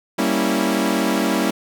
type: chord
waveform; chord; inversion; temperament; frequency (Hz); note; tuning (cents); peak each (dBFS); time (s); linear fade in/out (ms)
sawtooth; G diminished seventh; none; equal with one note detuned; 196 / 233.1 / 277.2 / 328.1; G3 / Bb3 / Db4 / Fb4; 0 / 0 / 0 / -8; -19; 0.18-1.51; 10
effects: none